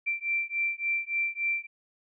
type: beating tone pair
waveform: sine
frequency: 2349 / 2352.5 Hz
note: D7 / D7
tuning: 0 / +2 cents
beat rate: 3.5 Hz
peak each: -30 / -30 dBFS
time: 0.06-1.67 s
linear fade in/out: 20 ms
effects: none